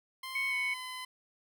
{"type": "tone with pitch glide", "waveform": "15% pulse", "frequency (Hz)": [1046.5, 1017.3], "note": ["C6", "C6"], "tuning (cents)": [0, -49], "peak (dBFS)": -33, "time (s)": [0.23, 1.05], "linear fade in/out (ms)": 5, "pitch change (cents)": -49, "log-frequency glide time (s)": [0.49, 0.54]}
{"type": "tone", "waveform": "sine", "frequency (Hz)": 2217, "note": "C#7", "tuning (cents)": 0, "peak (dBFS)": -30, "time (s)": [0.35, 0.74], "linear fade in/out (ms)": 5}
{"effects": []}